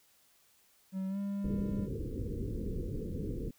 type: tone with pitch glide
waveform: triangle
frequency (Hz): 190.2 to 199.66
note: F#3 to G3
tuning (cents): +48 to +32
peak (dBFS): -31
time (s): 0.92-1.89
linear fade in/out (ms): 50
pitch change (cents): +84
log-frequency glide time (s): 1.08-1.18
type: low-pass noise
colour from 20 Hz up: pink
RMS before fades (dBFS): -37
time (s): 1.44-3.51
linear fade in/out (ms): 5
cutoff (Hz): 500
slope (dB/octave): 96
effects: white hiss -67 dBFS RMS until 3.58 s